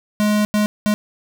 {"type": "tone bursts at uneven times", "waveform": "square", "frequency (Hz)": 209.9, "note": "G#3", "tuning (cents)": 19, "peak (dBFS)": -15, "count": 3, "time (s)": [[0.2, 0.45], [0.54, 0.66], [0.86, 0.94]], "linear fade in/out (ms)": 0, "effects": []}